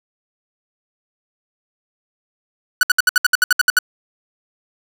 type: tone bursts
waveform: 45% pulse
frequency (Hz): 1480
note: F#6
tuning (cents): 0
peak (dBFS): -9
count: 12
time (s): 2.81-3.788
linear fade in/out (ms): 2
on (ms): 21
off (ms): 66
effects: 7-bit